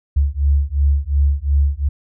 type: beating tone pair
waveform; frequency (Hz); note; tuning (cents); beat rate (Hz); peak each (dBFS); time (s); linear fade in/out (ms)
sine; 69.5 / 72.3; C#2 / D2; +5 / -27; 2.8; -16; 0.16-1.89; 10
effects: none